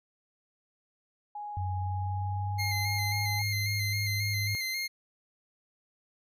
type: tone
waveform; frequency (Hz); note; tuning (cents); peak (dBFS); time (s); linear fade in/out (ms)
sine; 830.6; G#5; 0; -36; 1.35-3.42; 5
type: tone with pitch glide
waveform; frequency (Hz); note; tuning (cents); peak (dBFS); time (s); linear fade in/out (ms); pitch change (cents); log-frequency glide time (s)
sine; 92.8 to 103.56; F#2 to G#2; +6 to -4; -30; 1.57-4.55; 0; +190; 1.74-3.28
type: tone with vibrato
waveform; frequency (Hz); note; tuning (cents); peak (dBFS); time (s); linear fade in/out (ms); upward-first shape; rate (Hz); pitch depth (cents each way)
25% pulse; 2100; C7; +6; -27; 2.58-4.88; 20; square; 3.7; 25
effects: none